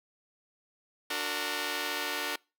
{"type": "chord", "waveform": "5% pulse", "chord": "D augmented", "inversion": "none", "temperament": "just", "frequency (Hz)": [293.7, 367.1, 458.9], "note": ["D4", "F#4", "A#4"], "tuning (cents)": [0, -14, -27], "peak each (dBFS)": [-25, -26, -24], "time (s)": [1.1, 2.36], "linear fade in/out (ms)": 5, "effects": ["noise-tail reverb RT60 0.3 s tail -26 dB re dry"]}